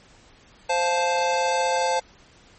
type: chord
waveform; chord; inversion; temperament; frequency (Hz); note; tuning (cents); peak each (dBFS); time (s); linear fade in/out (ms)
square; F major; second; just; 523.8 / 698.5 / 873.1; C5 / F5 / A5; +2 / 0 / -14; -25 / -28 / -24; 0.69-2; 10
effects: pink hiss -53 dBFS RMS until 2.58 s + MP3 32 kbps